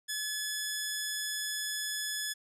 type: tone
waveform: 10% pulse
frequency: 1712 Hz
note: A6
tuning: 48 cents flat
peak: -24 dBFS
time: 0.08-2.34 s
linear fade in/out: 20 ms
effects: resampled to 32000 Hz